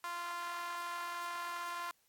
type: tone with high-pass filter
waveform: sawtooth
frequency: 346.8 Hz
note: F4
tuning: 12 cents flat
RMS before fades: -41 dBFS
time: 0.04-1.91 s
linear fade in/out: 0 ms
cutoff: 1100 Hz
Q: 3.5
effects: white hiss -74 dBFS RMS until 2.08 s + AAC 64 kbps